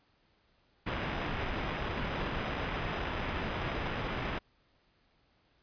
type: noise with sample-and-hold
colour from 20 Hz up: pink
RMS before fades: -35 dBFS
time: 0.86-4.39 s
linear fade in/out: 10 ms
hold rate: 4410 Hz
effects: pink hiss -70 dBFS RMS until 5.62 s + resampled to 11025 Hz